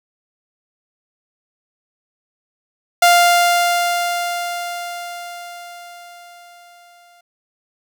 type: tone with exponential decay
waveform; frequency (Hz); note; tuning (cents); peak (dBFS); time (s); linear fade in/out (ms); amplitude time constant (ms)
sawtooth; 698.5; F5; 0; -4; 3.02-7.21; 5; 910
effects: none